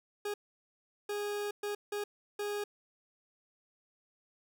40% pulse tone bursts at uneven times, 412.1 Hz, G#4, 13 cents flat, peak -33 dBFS, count 5, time 0.25-0.34 / 1.09-1.51 / 1.63-1.75 / 1.92-2.04 / 2.39-2.64 s, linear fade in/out 5 ms, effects none

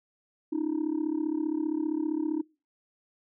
sine tone with amplitude modulation, 310 Hz, D#4, 6 cents flat, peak -21 dBFS, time 0.52-2.42 s, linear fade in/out 10 ms, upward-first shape sine, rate 35.2 Hz, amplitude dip 95%, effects noise-tail reverb RT60 0.3 s tail -24 dB re dry + tanh soft clip ceiling -22 dBFS

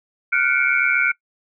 sine tone cluster, 1411 / 1499 / 2192 / 2326 Hz, F6 / F#6 / C#7 / D7, +17 / +22 / -20 / -17 cents, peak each -21 dBFS, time 0.32-1.12 s, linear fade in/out 10 ms, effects noise-tail reverb RT60 0.1 s tail -23 dB re dry

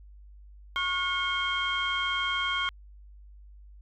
sine tone cluster, 1099 / 1432 / 2180 / 3191 Hz, C#6 / F6 / C#7 / G7, -15 / +43 / -29 / +30 cents, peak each -31 / -31 / -32 / -30 dBFS, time 0.76-2.69 s, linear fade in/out 0 ms, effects tanh soft clip ceiling -19 dBFS + added 50 Hz sine -47 dBFS peak until 3.81 s

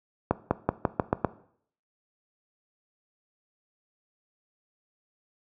accelerating click train, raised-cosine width 1 ms, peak -7 dBFS, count 7, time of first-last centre 0.31-1.247 s, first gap 200 ms, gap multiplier 0.9, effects noise-tail reverb RT60 0.6 s tail -17 dB re dry + high-pass 80 Hz 12 dB/octave

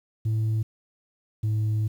sine tone pair in turn, 110 / 107.86 Hz, A2 / A2, 0 / -34 cents, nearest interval unison, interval 34 cents, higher first, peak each -19 dBFS, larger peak neither, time 0.25-0.63 / 1.43-1.88 s, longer second, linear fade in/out 10 ms, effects tanh soft clip ceiling -21 dBFS + 9-bit

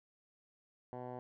10% pulse tone with low-pass filter, 124.7 Hz, B2, 17 cents sharp, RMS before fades -45 dBFS, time 0.93-1.19 s, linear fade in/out 0 ms, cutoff 890 Hz, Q 2.1, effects none

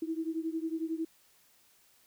sine beating tone pair, 320 / 331 Hz, D#4 / E4, +49 / +7 cents, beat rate 11 Hz, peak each -34 / -36 dBFS, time 0.02-1.05 s, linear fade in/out 5 ms, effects white hiss -65 dBFS RMS until 2.06 s

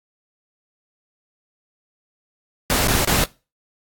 pink noise with dropouts, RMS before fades -18 dBFS, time 2.7-3.24 s, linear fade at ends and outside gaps 0 ms, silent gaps 2.873-2.883 / 3.048-3.074 s, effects noise-tail reverb RT60 0.3 s tail -21 dB re dry + AAC 64 kbps

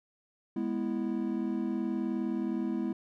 triangle chord, E major, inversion first, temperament equal, 207.7 / 246.9 / 329.6 Hz, G#3 / B3 / E4, 0 / 0 / 0 cents, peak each -32 dBFS, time 0.56-2.93 s, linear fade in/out 5 ms, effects none

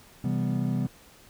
triangle chord, C major seventh, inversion none, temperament equal, 130.81 / 164.81 / 196 / 246.9 Hz, C3 / E3 / G3 / B3, 0 / 0 / 0 / 0 cents, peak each -27 / -30 / -28 / -29 dBFS, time 0.24-0.87 s, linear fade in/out 5 ms, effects pink hiss -54 dBFS RMS until 1.29 s

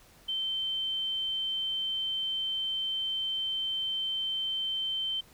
sine tone, 3100 Hz, G7, 20 cents flat, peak -29 dBFS, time 0.28-5.21 s, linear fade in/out 10 ms, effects pink hiss -58 dBFS RMS until 5.33 s

